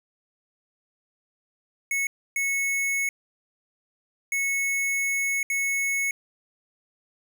square tone bursts at uneven times, 2200 Hz, C#7, 14 cents flat, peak -24 dBFS, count 4, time 1.91-2.07 / 2.36-3.09 / 4.32-5.43 / 5.5-6.11 s, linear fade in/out 2 ms, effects none

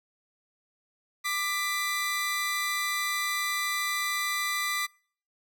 sawtooth tone pair together, 1184.5 / 1992 Hz, D6 / B6, +14 / +14 cents, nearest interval major sixth, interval 900 cents, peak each -28 / -26 dBFS, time 1.24-4.87 s, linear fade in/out 20 ms, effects noise-tail reverb RT60 0.5 s tail -26 dB re dry

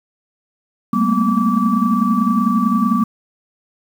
sine tone cluster, 192 / 216.7 / 227.7 / 247.8 / 1157 Hz, G3 / A3 / A#3 / B3 / D6, -36 / -26 / -40 / +6 / -26 cents, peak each -19 dBFS, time 0.93-3.04 s, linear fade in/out 5 ms, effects tanh soft clip ceiling -2 dBFS + 7-bit

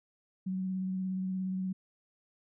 sine tone with vibrato, 187.4 Hz, F#3, 22 cents sharp, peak -31 dBFS, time 0.46-1.73 s, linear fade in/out 10 ms, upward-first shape triangle, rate 17 Hz, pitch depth 21 cents each way, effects none

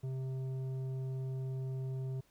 sine tone with tanh clipping, 131.5 Hz, C3, 9 cents sharp, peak -37 dBFS, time 0.03-2.21 s, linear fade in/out 10 ms, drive 9 dB, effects pink hiss -70 dBFS RMS until 2.3 s

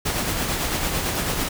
pink noise with tremolo, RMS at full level -23 dBFS, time 0.05-1.49 s, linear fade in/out 10 ms, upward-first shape sine, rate 9 Hz, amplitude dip 35%, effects none

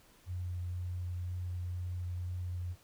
sine tone with vibrato, 89.3 Hz, F2, 39 cents sharp, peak -35 dBFS, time 0.26-2.76 s, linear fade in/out 50 ms, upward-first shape sine, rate 2 Hz, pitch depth 10 cents each way, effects pink hiss -63 dBFS RMS until 2.83 s

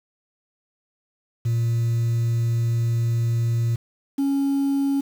sine tone pair in turn, 116.54 / 277.2 Hz, A#2 / C#4, 0 / 0 cents, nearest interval octave + minor third, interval 1500 cents, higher second, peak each -16 dBFS, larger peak neither, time 1.45-3.76 / 4.18-5.01 s, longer first, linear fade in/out 10 ms, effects tanh soft clip ceiling -18 dBFS + 7-bit

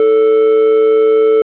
triangle tone with amplitude modulation, 440 Hz, A4, in tune, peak -3 dBFS, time 0-1.42 s, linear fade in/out 2 ms, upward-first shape sine, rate 124 Hz, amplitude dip 40%, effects resampled to 8000 Hz + 7-bit

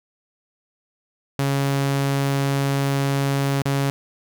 sawtooth tone with dropouts, 138.59 Hz, C#3, in tune, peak -15 dBFS, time 1.39-3.9 s, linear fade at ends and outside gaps 0 ms, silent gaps 3.62-3.655 s, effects none

